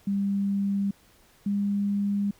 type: tone pair in turn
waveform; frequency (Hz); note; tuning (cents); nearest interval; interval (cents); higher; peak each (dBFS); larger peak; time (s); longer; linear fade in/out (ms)
sine; 198.9 / 201.8; G3 / G#3; +25 / -49; unison; 26; second; -23; neither; 0.07-0.91 / 1.46-2.31; second; 5
effects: pink hiss -59 dBFS RMS until 2.39 s